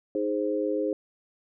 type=chord; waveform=sine; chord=Ab major; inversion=second; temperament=equal; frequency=311.1 / 415.3 / 523.3 Hz; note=Eb4 / Ab4 / C5; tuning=0 / 0 / 0 cents; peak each=-29 dBFS; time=0.15-0.93 s; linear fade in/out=2 ms; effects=none